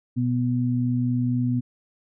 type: tone pair together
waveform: sine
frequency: 122.85 / 246.9 Hz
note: B2 / B3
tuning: -9 / 0 cents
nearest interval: octave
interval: 1209 cents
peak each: -23 dBFS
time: 0.16-1.61 s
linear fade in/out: 20 ms
effects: none